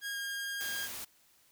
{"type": "tone with pitch glide", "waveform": "sawtooth", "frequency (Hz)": [1633, 1618.9], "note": ["G#6", "G#6"], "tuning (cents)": [-30, -45], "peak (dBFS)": -32, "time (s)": [0.01, 0.89], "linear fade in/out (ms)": 50, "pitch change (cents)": -15, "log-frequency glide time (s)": [0.12, 0.17]}
{"type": "noise", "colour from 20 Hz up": "white", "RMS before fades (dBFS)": -42, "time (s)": [0.6, 1.05], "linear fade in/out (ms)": 10}
{"effects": ["white hiss -66 dBFS RMS until 1.51 s"]}